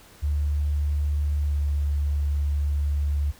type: tone with pitch glide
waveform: sine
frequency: 73.3 to 72.42 Hz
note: D2 to D2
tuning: -3 to -24 cents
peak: -21 dBFS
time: 0.22-3.32 s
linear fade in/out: 20 ms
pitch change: -21 cents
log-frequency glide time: 1.43-1.56 s
effects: pink hiss -51 dBFS RMS until 3.39 s